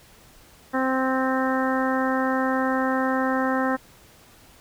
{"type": "harmonic tone", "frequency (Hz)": 261.6, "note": "C4", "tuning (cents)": 0, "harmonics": [1, 2, 3, 4, 5, 6, 7], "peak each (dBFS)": [-24, -27, -29, -30, -31, -32, -32], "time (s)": [0.73, 3.77], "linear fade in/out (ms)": 20, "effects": ["pink hiss -52 dBFS RMS until 4.6 s"]}